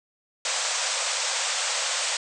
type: band-pass noise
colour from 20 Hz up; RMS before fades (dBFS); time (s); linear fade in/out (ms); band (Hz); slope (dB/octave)
white; -27; 0.45-2.17; 2; 490 to 8400; 96
effects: none